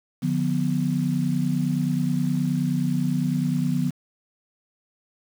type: chord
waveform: sine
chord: B diminished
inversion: first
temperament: just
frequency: 148.16 / 177.8 / 246.9 Hz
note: D3 / F3 / B3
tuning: +16 / +31 / 0 cents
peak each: -25 dBFS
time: 0.22-3.91 s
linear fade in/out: 20 ms
effects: 7-bit